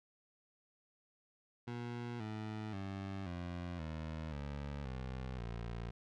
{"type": "tone with pitch steps", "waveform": "20% pulse", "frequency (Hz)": [119.9, 108.06, 97.39, 87.77, 79.1, 71.29, 64.25, 57.91], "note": ["A#2", "A2", "G2", "F2", "D#2", "C#2", "C2", "A#1"], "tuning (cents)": [49, -31, -11, 9, 29, 49, -31, -11], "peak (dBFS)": -36, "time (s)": [1.67, 5.91], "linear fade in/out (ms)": 10, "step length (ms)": 530, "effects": ["low-pass 4000 Hz 12 dB/octave"]}